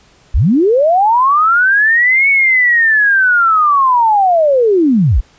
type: linear two-way sweep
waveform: sine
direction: up then down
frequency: 32.67 to 2236 to 32.67 Hz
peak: -7 dBFS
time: 0.34-5.21 s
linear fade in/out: 10 ms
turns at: 2.29 s
effects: pink hiss -48 dBFS RMS until 5.38 s + resampled to 16000 Hz

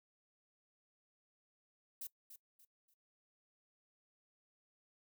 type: noise with echo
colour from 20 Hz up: violet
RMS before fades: -45 dBFS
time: 2.01-2.07 s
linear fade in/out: 5 ms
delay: 290 ms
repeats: 3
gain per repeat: -10 dB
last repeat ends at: 2.94 s
effects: noise-tail reverb RT60 0.1 s tail -19 dB re dry

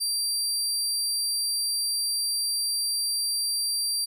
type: tone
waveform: 25% pulse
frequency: 4708 Hz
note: D8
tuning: 3 cents sharp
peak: -20 dBFS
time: 0-4.06 s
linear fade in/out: 20 ms
effects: none

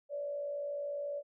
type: tone with frequency modulation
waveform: sine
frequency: 576 Hz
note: D5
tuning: 34 cents flat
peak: -35 dBFS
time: 0.09-1.23 s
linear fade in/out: 50 ms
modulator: 54.1 Hz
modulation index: 0.43
effects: none

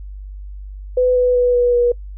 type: tone with pitch steps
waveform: sine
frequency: 502 / 497.1 / 492.2 / 487.4 / 482.7 Hz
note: B4 / B4 / B4 / B4 / B4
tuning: +28 / +11 / -6 / -23 / -40 cents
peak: -11 dBFS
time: 0.97-1.92 s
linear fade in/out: 5 ms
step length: 190 ms
effects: noise-tail reverb RT60 0.1 s tail -23 dB re dry + added 49 Hz sine -29 dBFS peak until 2.17 s

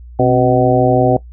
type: harmonic tone with a mistuned harmonic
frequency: 125.4 Hz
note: B2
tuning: 27 cents sharp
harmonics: 1 / 2 / 3 / 4 / 5 / 6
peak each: -16 / -16 / -16 / -16 / -16 / -16 dBFS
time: 0.19-1.17 s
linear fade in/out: 5 ms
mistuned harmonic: 2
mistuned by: +89 cents
effects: noise-tail reverb RT60 0.1 s tail -18 dB re dry + added 60 Hz sine -32 dBFS peak until 1.32 s

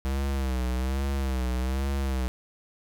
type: tone with vibrato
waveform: square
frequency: 65.6 Hz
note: C2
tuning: 5 cents sharp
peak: -26 dBFS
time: 0.05-2.28 s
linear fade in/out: 0 ms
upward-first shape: sine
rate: 1.2 Hz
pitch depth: 87 cents each way
effects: none

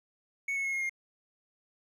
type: tone with pitch steps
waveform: triangle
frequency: 2217 / 2194 / 2171 / 2149 / 2127 Hz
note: C#7 / C#7 / C#7 / C7 / C7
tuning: 0 / -18 / -37 / +46 / +28 cents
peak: -28 dBFS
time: 0.48-0.895 s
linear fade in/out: 5 ms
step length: 83 ms
effects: none

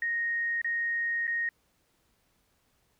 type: tone with dropouts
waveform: sine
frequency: 1864.7 Hz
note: A#6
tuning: in tune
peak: -27 dBFS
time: 0.02-1.49 s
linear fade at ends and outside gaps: 2 ms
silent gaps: 0.616-0.645 / 1.27-1.277 s
effects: pink hiss -71 dBFS RMS until 2.99 s

